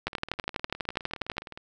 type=two click trains; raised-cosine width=0.3 ms; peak=-11 / -24 dBFS; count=17 / 30; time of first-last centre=0.07-1.381 / 0.08-1.575 s; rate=12.2 / 19.4 Hz; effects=none